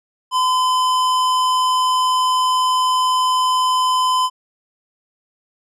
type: tone with hard clipping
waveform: sine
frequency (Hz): 1018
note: C6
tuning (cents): -48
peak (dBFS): -16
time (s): 0.31-4.3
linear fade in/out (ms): 50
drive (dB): 15
effects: none